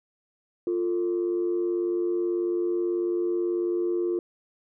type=tone pair together; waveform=sine; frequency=349.9 / 448.2 Hz; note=F4 / A4; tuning=+3 / +32 cents; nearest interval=major third; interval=429 cents; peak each=-23 / -31 dBFS; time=0.67-4.19 s; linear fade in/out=2 ms; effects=tanh soft clip ceiling -18 dBFS